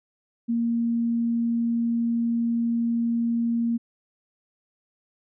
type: tone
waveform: sine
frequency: 233.1 Hz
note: A#3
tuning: in tune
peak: -21 dBFS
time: 0.48-3.78 s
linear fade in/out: 20 ms
effects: none